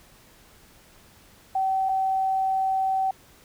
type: tone pair in turn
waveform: sine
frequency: 766 / 766 Hz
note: G5 / G5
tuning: -40 / -40 cents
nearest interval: unison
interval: 0 cents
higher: neither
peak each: -21 dBFS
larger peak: neither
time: 1.55-1.89 / 1.89-3.11 s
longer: second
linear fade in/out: 5 ms
effects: pink hiss -54 dBFS RMS until 3.44 s